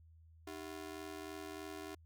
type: ring-modulated tone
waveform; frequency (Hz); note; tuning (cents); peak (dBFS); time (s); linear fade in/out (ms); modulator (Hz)
sawtooth; 349.2; F4; 0; -38; 0.47-1.95; 5; 41.6
effects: added 81 Hz sine -59 dBFS peak until 2.05 s